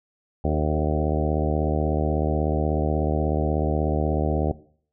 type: harmonic tone with a mistuned harmonic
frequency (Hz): 76.4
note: D#2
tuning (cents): -31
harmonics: 1 / 2 / 3 / 4 / 5 / 6 / 7 / 8 / 9 / 10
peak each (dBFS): -24 / -27 / -29 / -30 / -31 / -32 / -32 / -33 / -34 / -34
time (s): 0.44-4.52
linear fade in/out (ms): 5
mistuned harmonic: 6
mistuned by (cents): -17
effects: noise-tail reverb RT60 0.5 s tail -17 dB re dry

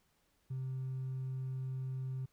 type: tone with hard clipping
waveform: triangle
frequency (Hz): 130.81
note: C3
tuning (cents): 0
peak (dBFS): -36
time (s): 0.5-2.26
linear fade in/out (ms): 10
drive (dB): 2
effects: pink hiss -75 dBFS RMS until 2.32 s

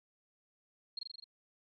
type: tone with echo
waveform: sine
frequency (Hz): 4238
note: C8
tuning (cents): +21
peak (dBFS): -36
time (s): 0.97-0.99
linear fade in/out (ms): 5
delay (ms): 42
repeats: 6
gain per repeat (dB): -2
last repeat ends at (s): 1.242
effects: none

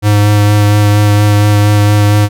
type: tone with vibrato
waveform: square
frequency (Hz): 103.83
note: G#2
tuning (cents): 0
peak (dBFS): -6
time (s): 0.02-2.29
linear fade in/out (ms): 50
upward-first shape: sine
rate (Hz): 4.3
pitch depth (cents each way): 13
effects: none

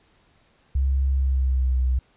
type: tone with pitch glide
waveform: sine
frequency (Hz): 67.2 to 63.65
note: C2 to C2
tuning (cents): +47 to -47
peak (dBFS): -18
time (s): 0.75-1.99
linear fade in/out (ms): 5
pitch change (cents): -94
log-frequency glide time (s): 1.13-1.76
effects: pink hiss -61 dBFS RMS until 2.16 s + resampled to 8000 Hz

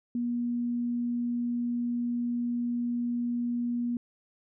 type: tone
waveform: sine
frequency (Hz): 240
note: B3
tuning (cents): -49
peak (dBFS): -27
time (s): 0.15-3.97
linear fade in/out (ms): 2
effects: none

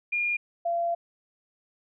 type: tone pair in turn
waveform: sine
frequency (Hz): 2418 / 684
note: D7 / F5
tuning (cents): +50 / -36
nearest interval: octave + minor seventh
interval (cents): 2186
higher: first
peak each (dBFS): -24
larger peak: neither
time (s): 0.12-0.37 / 0.65-0.95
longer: second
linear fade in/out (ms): 10
effects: none

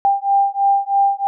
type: beating tone pair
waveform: sine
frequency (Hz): 793 / 796.1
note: G5 / G5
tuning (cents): +20 / +27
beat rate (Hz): 3.1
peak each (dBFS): -16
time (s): 0.05-1.27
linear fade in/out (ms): 0
effects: none

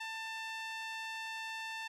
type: tone with band-pass filter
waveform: sawtooth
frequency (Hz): 891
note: A5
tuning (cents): +22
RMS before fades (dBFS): -42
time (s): 0-1.88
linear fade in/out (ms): 10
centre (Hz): 2500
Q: 1.1
effects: none

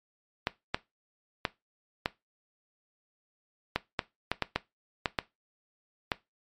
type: clicks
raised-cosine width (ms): 0.3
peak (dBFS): -10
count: 12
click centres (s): 0.471 / 0.745 / 1.452 / 2.059 / 3.76 / 3.992 / 4.316 / 4.423 / 4.56 / 5.058 / 5.188 / 6.118
effects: noise-tail reverb RT60 0.2 s tail -18 dB re dry + MP3 64 kbps

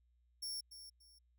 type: tone with echo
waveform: sawtooth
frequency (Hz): 5470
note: F8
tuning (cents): -37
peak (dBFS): -38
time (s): 0.42-0.61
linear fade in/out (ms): 10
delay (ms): 290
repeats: 2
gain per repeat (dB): -11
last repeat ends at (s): 1.19
effects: added 60 Hz sine -70 dBFS peak until 1.38 s

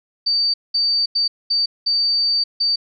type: tone bursts at uneven times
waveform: sine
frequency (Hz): 4611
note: D8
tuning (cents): -33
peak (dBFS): -15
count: 6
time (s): 0.26-0.54 / 0.74-1.06 / 1.15-1.28 / 1.5-1.66 / 1.86-2.44 / 2.6-2.76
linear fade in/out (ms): 10
effects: none

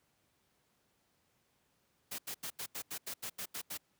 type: noise bursts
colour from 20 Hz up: white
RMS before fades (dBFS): -41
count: 11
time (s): 2.11-3.776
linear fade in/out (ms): 10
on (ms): 76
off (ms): 83
effects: pink hiss -75 dBFS RMS until 3.99 s + high-pass 80 Hz 12 dB/octave

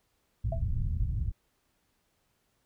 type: low-pass noise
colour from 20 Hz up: white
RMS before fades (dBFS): -30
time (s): 0.44-1.32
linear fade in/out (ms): 10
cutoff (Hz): 110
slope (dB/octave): 24
type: tone with exponential decay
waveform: sine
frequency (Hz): 661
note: E5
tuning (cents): +5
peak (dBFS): -29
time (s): 0.52-0.63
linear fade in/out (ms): 5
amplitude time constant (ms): 22
effects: pink hiss -74 dBFS RMS until 2.65 s

